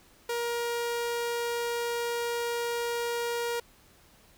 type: tone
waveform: sawtooth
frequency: 472.6 Hz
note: A#4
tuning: 24 cents sharp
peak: -25 dBFS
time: 0.29-3.6 s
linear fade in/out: 5 ms
effects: pink hiss -59 dBFS RMS until 4.37 s